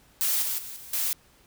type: noise with level steps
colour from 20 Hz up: blue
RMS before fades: -25 / -29 / -39 / -44 / -27 dBFS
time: 0.21-1.13 s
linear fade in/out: 0 ms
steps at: 0.42 / 0.58 / 0.76 / 0.93 s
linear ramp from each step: 5 ms
effects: pink hiss -59 dBFS RMS until 1.46 s